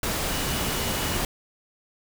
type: tone in noise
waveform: sine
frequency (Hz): 2930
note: F#7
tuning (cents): -18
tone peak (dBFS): -38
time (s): 0.3-1.17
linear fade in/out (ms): 2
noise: pink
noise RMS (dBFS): -27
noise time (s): 0.03-1.25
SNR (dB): -14
effects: none